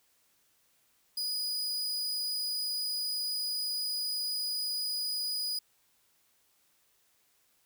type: tone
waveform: 40% pulse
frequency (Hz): 4937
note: D#8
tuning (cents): -14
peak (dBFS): -30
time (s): 1.17-5.59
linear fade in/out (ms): 5
effects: white hiss -70 dBFS RMS until 7.65 s